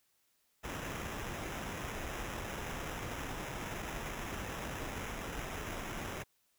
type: noise with sample-and-hold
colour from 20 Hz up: pink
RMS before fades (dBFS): -41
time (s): 0.63-6.24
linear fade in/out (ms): 20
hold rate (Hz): 4410
effects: white hiss -75 dBFS RMS until 6.58 s